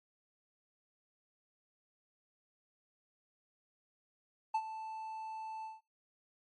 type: tone with ADSR envelope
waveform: triangle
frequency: 880 Hz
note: A5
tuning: in tune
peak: -26 dBFS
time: 4.54-5.81 s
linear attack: 8 ms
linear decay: 60 ms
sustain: -13 dB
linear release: 170 ms
effects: noise-tail reverb RT60 0.2 s tail -21 dB re dry + MP3 48 kbps